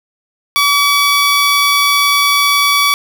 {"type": "tone", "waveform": "15% pulse", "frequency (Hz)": 1142, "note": "D6", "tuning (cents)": -49, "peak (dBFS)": -3, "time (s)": [0.56, 2.94], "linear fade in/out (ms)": 0, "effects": []}